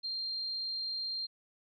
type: tone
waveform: sine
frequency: 4186 Hz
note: C8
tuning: in tune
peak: -34 dBFS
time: 0.03-1.27 s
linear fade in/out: 20 ms
effects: none